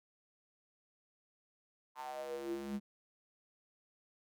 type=tone with high-pass filter sweep; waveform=square; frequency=69.3 Hz; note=C#2; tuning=in tune; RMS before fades=-41 dBFS; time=1.95-2.8 s; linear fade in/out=50 ms; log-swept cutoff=980 to 200 Hz; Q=8.2; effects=none